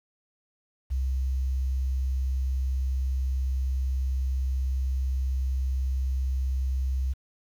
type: tone with quantisation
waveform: sine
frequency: 65.41 Hz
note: C2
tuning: in tune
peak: -24 dBFS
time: 0.9-7.14 s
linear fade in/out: 20 ms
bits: 9
effects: none